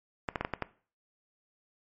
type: clicks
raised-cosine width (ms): 0.5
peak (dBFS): -15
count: 6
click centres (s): 0.288 / 0.358 / 0.41 / 0.449 / 0.537 / 0.623
effects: noise-tail reverb RT60 0.4 s tail -17 dB re dry + MP3 32 kbps